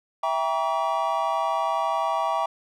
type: chord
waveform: triangle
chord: E diminished seventh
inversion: none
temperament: just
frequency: 659.3 / 791.1 / 949.3 / 1139.2 Hz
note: E5 / G5 / Bb5 / Db6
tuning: 0 / +16 / +31 / +47 cents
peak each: -26 dBFS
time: 0.23-2.46 s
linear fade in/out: 5 ms
effects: none